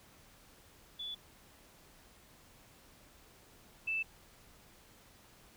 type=tone pair in turn; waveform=sine; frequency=3448 / 2642 Hz; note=A7 / E7; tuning=-36 / +3 cents; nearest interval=perfect fourth; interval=461 cents; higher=first; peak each=-39 / -32 dBFS; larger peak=second; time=0.99-1.15 / 3.87-4.03 s; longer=neither; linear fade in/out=10 ms; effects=pink hiss -61 dBFS RMS until 5.56 s